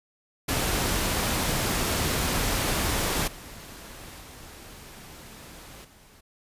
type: noise with level steps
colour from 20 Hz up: pink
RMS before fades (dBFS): -26 / -43 / -45 / -54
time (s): 0.48-6.21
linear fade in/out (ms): 10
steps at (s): 3.27 / 4.2 / 5.84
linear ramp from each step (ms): 10
effects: resampled to 32000 Hz